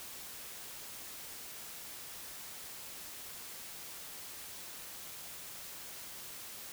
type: silence
effects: white hiss -47 dBFS RMS until 6.72 s